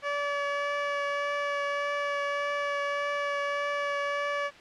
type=tone with vibrato; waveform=15% pulse; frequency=573 Hz; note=D5; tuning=43 cents flat; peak=-21 dBFS; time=0.02-4.51 s; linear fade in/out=50 ms; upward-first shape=triangle; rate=1.7 Hz; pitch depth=11 cents each way; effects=white hiss -49 dBFS RMS until 4.6 s + low-pass 3000 Hz 12 dB/octave